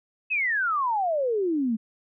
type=exponential sweep; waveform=sine; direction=down; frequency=2637 to 212.4 Hz; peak=-22 dBFS; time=0.3-1.77 s; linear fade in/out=20 ms; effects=none